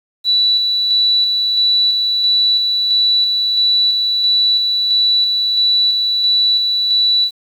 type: tone with tremolo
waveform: sine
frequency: 3951 Hz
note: B7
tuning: in tune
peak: -10 dBFS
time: 0.24-7.31 s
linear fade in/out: 50 ms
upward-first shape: square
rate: 1.5 Hz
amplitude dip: 30%
effects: 7-bit